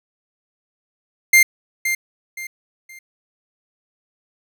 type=tone with echo; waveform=45% pulse; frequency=2100 Hz; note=C7; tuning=6 cents sharp; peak=-8 dBFS; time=1.33-1.43 s; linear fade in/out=5 ms; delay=520 ms; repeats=3; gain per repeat=-10 dB; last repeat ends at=2.99 s; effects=none